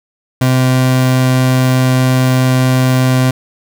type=tone; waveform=30% pulse; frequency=128.8 Hz; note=C3; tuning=27 cents flat; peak=-6 dBFS; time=0.41-3.31 s; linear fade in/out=5 ms; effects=none